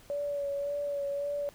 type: tone with vibrato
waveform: sine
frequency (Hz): 570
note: C#5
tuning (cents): +48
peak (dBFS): -30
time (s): 0.1-1.49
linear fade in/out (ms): 0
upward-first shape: sine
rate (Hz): 1.8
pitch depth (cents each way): 24
effects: pink hiss -57 dBFS RMS until 1.54 s